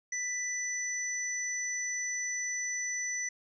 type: tone pair together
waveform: sine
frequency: 1982 / 5970 Hz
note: B6 / F#8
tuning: +6 / +15 cents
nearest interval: octave + perfect fifth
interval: 1909 cents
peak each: -35 / -34 dBFS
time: 0.12-3.29 s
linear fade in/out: 5 ms
effects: none